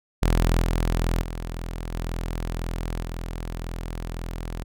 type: tone with level steps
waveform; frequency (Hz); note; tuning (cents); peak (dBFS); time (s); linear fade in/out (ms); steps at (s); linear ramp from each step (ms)
sawtooth; 41.92; E1; +30; -14 / -17 / -26 / -23 / -26; 0.22-4.64; 10; 0.61 / 1.21 / 1.93 / 3.02; 10
effects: none